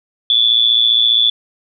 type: tone with amplitude modulation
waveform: sine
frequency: 3452 Hz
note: A7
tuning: 34 cents flat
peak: -6 dBFS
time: 0.3-1.3 s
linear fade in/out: 2 ms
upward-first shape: sine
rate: 115 Hz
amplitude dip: 75%
effects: none